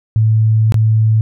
sine tone with dropouts, 110 Hz, A2, in tune, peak -8 dBFS, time 0.16-1.21 s, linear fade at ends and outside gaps 0 ms, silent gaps 0.722-0.743 s, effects none

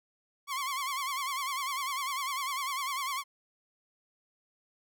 sawtooth tone with vibrato, 1085 Hz, C#6, 37 cents flat, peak -28 dBFS, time 0.47-3.24 s, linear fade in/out 50 ms, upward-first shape sine, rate 10 Hz, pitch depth 99 cents each way, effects none

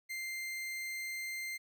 40% pulse tone, 2093 Hz, C7, in tune, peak -37 dBFS, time 0.09-1.58 s, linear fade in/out 20 ms, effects 13-bit

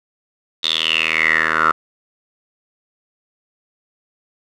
10% pulse tone with band-pass filter sweep, 79.9 Hz, D#2, 47 cents sharp, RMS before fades -17 dBFS, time 0.63-1.72 s, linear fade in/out 10 ms, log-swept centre 3800 to 1300 Hz, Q 9, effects none

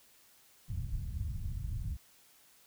white low-pass noise, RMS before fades -37 dBFS, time 0.68-1.97 s, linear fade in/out 20 ms, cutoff 110 Hz, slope 24 dB/octave, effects white hiss -63 dBFS RMS until 2.66 s

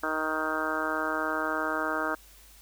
harmonic tone, 156.7 Hz, D#3, 13 cents sharp, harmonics 2 / 3 / 4 / 5 / 6 / 7 / 8 / 9 / 10, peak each -35 / -38 / -35 / -40 / -37 / -38 / -34 / -35 / -34 dBFS, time 0.03-2.15 s, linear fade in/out 5 ms, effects added 50 Hz sine -55 dBFS peak until 2.61 s + white hiss -55 dBFS RMS until 2.61 s

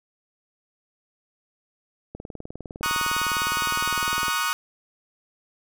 click train, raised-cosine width 2 ms, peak -22 dBFS, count 43, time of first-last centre 2.15-4.282 s, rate 19.7 Hz
sawtooth chord, D# minor seventh, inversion second, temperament equal with one note detuned, 932.3 / 1108.7 / 1244.5 / 1472.3 Hz, A#5 / C#6 / D#6 / F#6, 0 / 0 / 0 / -9 cents, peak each -29 / -26 / -23 / -24 dBFS, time 2.83-4.53 s, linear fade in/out 0 ms
effects none

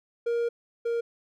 triangle tone pair in turn, 470 / 467.3 Hz, A#4 / A#4, +14 / +4 cents, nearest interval unison, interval 10 cents, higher first, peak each -22 / -23 dBFS, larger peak first, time 0.26-0.49 / 0.85-1.01 s, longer first, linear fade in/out 10 ms, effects none

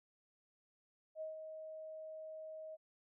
sine tone with ADSR envelope, 630 Hz, D#5, 21 cents sharp, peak -40 dBFS, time 1.15-2.77 s, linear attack 61 ms, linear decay 140 ms, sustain -6 dB, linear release 30 ms, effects none

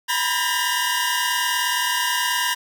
sawtooth tone cluster, 959 / 998 / 1604 / 1810 / 2848 Hz, A#5 / B5 / G6 / A6 / F7, +49 / +18 / +39 / +48 / +33 cents, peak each -23 dBFS, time 0.08-2.55 s, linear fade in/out 20 ms, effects none

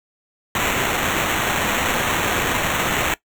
white noise with sample-and-hold, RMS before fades -21 dBFS, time 0.55-3.14 s, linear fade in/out 2 ms, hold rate 4900 Hz, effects noise-tail reverb RT60 0.1 s tail -19 dB re dry

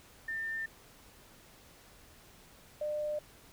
sine tone pair in turn, 1798 / 600 Hz, A6 / D5, +37 / +37 cents, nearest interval octave + perfect fifth, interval 1900 cents, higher first, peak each -34 / -32 dBFS, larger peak second, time 0.28-0.66 / 2.81-3.19 s, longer neither, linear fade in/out 5 ms, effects pink hiss -58 dBFS RMS until 3.52 s

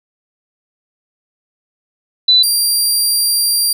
sine / 20% pulse tone pair in turn, 3988 / 4743 Hz, B7 / D8, +16 / +16 cents, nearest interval minor third, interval 300 cents, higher second, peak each -6 dBFS, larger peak neither, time 2.28-2.43 / 2.43-3.73 s, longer second, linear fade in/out 5 ms, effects none

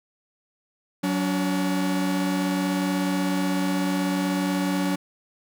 45% pulse tone pair together, 185 / 285.6 Hz, F#3 / D4, 0 / -48 cents, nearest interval minor sixth, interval 752 cents, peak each -25 dBFS, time 1.03-4.96 s, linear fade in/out 10 ms, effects none

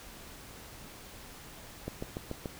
click train, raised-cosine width 2 ms, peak -22 dBFS, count 5, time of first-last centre 1.88-2.458 s, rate 6.92 Hz, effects pink hiss -49 dBFS RMS until 2.59 s

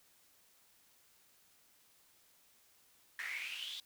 brown noise with high-pass filter sweep, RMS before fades -43 dBFS, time 3.19-3.8 s, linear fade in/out 2 ms, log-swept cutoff 1800 to 3700 Hz, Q 8.7, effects white hiss -68 dBFS RMS until 3.85 s

